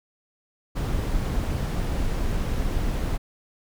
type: noise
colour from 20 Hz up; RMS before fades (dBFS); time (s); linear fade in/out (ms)
brown; -25; 0.75-3.18; 20
effects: none